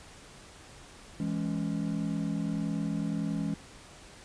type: chord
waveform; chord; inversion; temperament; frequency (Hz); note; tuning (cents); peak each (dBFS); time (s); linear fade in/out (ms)
triangle; C# minor; first; just; 166.31 / 207.9 / 277.2; E3 / G#3 / C#4; +16 / +2 / 0; -31 / -31 / -33; 1.2-3.54; 2
effects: pink hiss -51 dBFS RMS until 4.24 s + resampled to 22050 Hz